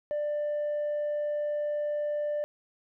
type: tone with tanh clipping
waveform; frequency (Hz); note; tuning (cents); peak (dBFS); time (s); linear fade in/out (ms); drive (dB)
triangle; 592; D5; +14; -28; 0.11-2.44; 0; 6
effects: none